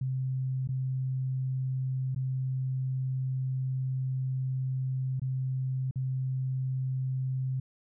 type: tone with dropouts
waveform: sine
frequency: 130.7 Hz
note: C3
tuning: 1 cent flat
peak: -28 dBFS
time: 0.01-7.6 s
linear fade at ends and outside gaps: 5 ms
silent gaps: 0.675-0.688 / 2.148-2.16 / 5.197-5.217 / 5.911-5.957 s
effects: none